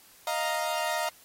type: chord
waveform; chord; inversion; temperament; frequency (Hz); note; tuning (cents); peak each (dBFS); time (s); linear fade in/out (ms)
sawtooth; Eb suspended second; none; equal; 622.3 / 698.5 / 932.3; Eb5 / F5 / Bb5; 0 / 0 / 0; -28; 0.27-1.09; 2
effects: white hiss -56 dBFS RMS until 1.24 s + AAC 48 kbps